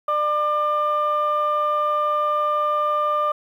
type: tone pair together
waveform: sine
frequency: 598 / 1196 Hz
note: D5 / D6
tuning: +31 / +31 cents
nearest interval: octave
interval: 1200 cents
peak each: -22 / -18 dBFS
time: 0.08-3.32 s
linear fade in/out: 5 ms
effects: tanh soft clip ceiling -14 dBFS + 9-bit